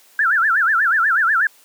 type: tone with vibrato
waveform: sine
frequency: 1537 Hz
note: G6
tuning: 35 cents flat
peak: -13 dBFS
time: 0.19-1.47 s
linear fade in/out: 2 ms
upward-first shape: sine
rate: 8.2 Hz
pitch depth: 260 cents each way
effects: white hiss -51 dBFS RMS until 1.64 s + high-pass 300 Hz 12 dB/octave